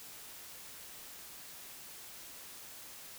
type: silence
effects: white hiss -50 dBFS RMS until 3.18 s